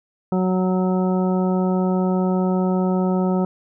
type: harmonic tone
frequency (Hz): 185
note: F#3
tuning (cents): 0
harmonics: 1 / 2 / 3 / 4 / 5 / 7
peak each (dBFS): -18 / -24 / -28 / -30 / -32 / -35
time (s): 0.32-3.45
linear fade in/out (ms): 2
effects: none